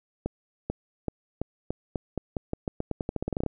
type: accelerating click train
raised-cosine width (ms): 2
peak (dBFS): -15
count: 22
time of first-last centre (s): 0.26-3.463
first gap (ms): 440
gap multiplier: 0.87
effects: none